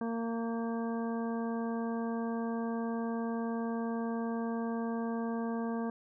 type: harmonic tone with a mistuned harmonic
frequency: 229.9 Hz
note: A#3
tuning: 24 cents flat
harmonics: 1 / 2 / 3 / 4 / 5 / 7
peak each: -33 / -39 / -43 / -45 / -47 / -50 dBFS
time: 0.01-5.9 s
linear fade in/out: 2 ms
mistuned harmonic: 7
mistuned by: -18 cents
effects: none